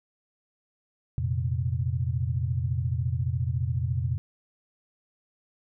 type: chord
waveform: sine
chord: F suspended fourth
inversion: none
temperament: equal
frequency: 87.31 / 116.54 / 130.81 Hz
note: F2 / Bb2 / C3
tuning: 0 / 0 / 0 cents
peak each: -29 dBFS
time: 1.18-4.18 s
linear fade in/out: 0 ms
effects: none